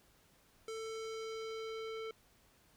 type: tone with low-pass filter sweep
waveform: square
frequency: 444.6 Hz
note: A4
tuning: 18 cents sharp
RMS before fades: -43 dBFS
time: 0.68-2.11 s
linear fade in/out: 2 ms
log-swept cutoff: 8100 to 3100 Hz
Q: 1.3
effects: pink hiss -68 dBFS RMS until 2.76 s